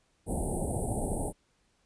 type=band-stop noise; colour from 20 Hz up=pink; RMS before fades=-31 dBFS; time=0.26-1.33 s; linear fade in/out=50 ms; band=850 to 8400 Hz; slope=96 dB/octave; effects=pink hiss -71 dBFS RMS until 1.85 s + resampled to 22050 Hz